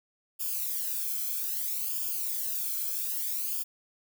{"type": "noise with flanger", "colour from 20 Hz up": "violet", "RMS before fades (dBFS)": -32, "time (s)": [0.39, 3.64], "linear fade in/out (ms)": 20, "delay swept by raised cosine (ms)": [0.5, 1.08], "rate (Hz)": 0.62, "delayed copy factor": -0.8, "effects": []}